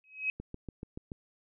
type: tone with exponential growth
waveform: sine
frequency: 2546 Hz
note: D#7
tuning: 39 cents sharp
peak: -25 dBFS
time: 0.04-0.3 s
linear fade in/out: 1 ms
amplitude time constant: 56 ms
type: click train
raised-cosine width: 3 ms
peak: -27 dBFS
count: 6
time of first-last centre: 0.4-1.118 s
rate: 6.96 Hz
effects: none